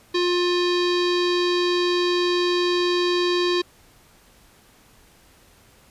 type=tone with low-pass filter; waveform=square; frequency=354 Hz; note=F4; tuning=23 cents sharp; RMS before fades=-21 dBFS; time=0.14-3.62 s; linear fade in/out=10 ms; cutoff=4200 Hz; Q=4.1; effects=pink hiss -54 dBFS RMS until 5.9 s + resampled to 32000 Hz

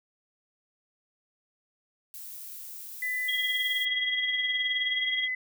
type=noise; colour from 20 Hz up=violet; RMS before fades=-42 dBFS; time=2.14-3.85 s; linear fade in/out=0 ms
type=tone with pitch glide; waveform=sine; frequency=2000 to 2017 Hz; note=B6 to B6; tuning=+21 to +36 cents; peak=-28 dBFS; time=3.02-5.35 s; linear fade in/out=5 ms; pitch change=+15 cents; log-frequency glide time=4.86-5.07 s
type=tone with tremolo; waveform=sine; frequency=3279 Hz; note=G#7; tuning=23 cents flat; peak=-25 dBFS; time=3.28-5.28 s; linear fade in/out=10 ms; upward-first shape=triangle; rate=19 Hz; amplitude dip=85%
effects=none

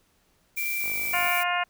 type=noise; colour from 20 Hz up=violet; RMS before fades=-32 dBFS; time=0.56-1.44 s; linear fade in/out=20 ms
type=tone with pitch glide; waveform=sine; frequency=2349 to 2325 Hz; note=D7 to D7; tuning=0 to -18 cents; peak=-28 dBFS; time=0.57-1.41 s; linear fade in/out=5 ms; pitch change=-18 cents; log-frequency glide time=0.78-1.01 s
type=click train; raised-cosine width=1 ms; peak=-30 dBFS; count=23; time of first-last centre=0.84-1.267 s; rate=51.5 Hz
type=harmonic tone; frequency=353.6 Hz; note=F4; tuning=22 cents sharp; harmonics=2 / 3 / 4 / 5 / 6 / 7 / 8; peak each=-28 / -30 / -31 / -32 / -33 / -33 / -34 dBFS; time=1.13-1.64 s; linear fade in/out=10 ms
effects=pink hiss -66 dBFS RMS until 1.69 s

